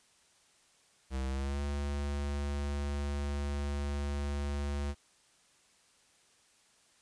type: tone with pitch glide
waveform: square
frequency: 66 to 71.56 Hz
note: C2 to D2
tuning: +16 to -44 cents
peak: -33 dBFS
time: 1.1-4.95 s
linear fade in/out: 50 ms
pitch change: +140 cents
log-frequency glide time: 1.27-1.62 s
effects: white hiss -66 dBFS RMS until 7.01 s + resampled to 22050 Hz